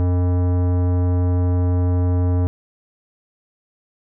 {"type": "tone with tanh clipping", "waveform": "sine", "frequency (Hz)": 89.4, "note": "F2", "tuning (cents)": 41, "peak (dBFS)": -17, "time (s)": [0, 2.47], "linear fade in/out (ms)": 0, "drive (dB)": 17, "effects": []}